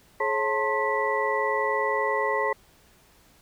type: tone cluster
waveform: sine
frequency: 424.9 / 544 / 892 / 1062 / 1963 Hz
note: G#4 / C#5 / A5 / C6 / B6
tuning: +40 / -33 / +23 / +25 / -11 cents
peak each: -29 dBFS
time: 0.2-2.53 s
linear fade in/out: 5 ms
effects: pink hiss -58 dBFS RMS until 3.41 s